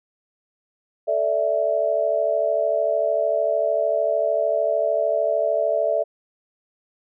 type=chord; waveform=sine; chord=A suspended fourth; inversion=none; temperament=just; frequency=440 / 586.7 / 660 Hz; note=A4 / D5 / E5; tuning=0 / -2 / +2 cents; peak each=-27 / -22 / -21 dBFS; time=1.07-6.04 s; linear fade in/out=20 ms; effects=none

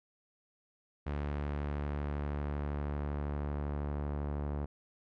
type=tone with low-pass filter sweep; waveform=sawtooth; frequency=72.7 Hz; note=D2; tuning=17 cents flat; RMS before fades=-36 dBFS; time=1.06-4.66 s; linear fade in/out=10 ms; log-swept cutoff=2200 to 1000 Hz; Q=0.82; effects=none

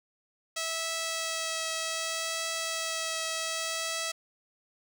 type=tone with vibrato; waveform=5% pulse; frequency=651 Hz; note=E5; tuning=22 cents flat; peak=-19 dBFS; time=0.56-4.12 s; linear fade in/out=10 ms; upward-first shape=triangle; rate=0.65 Hz; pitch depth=10 cents each way; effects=none

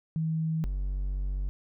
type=tone pair in turn; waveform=sine / triangle; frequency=160 / 47.57 Hz; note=D#3 / F#1; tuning=+49 / +49 cents; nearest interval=octave + major sixth; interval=2100 cents; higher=first; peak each=-26 / -26 dBFS; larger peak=neither; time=0.16-0.64 / 0.64-1.49 s; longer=second; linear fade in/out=0 ms; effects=none

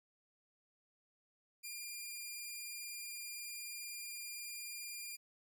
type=tone; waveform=10% pulse; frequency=2403 Hz; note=D7; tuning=39 cents sharp; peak=-35 dBFS; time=1.63-5.17 s; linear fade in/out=20 ms; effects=none

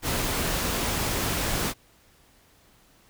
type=noise; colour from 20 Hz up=pink; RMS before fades=-27 dBFS; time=0.02-1.74 s; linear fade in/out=50 ms; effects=pink hiss -59 dBFS RMS until 3.09 s

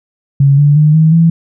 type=tone with pitch steps; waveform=sine; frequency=139.2 / 145.36 / 151.8 / 158.52 / 165.54 Hz; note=C#3 / D3 / D#3 / D#3 / E3; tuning=+8 / -17 / -42 / +33 / +8 cents; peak=-4 dBFS; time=0.4-1.3 s; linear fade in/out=5 ms; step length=180 ms; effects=none

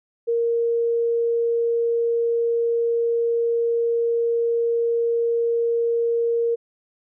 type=tone; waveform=sine; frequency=466.2 Hz; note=A#4; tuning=in tune; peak=-18 dBFS; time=0.27-6.56 s; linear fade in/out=20 ms; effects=none

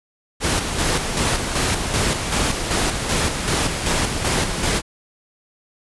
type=noise with tremolo; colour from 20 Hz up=pink; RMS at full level=-19 dBFS; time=0.4-4.82 s; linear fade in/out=50 ms; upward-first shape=square; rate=2.6 Hz; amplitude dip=45%; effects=resampled to 24000 Hz

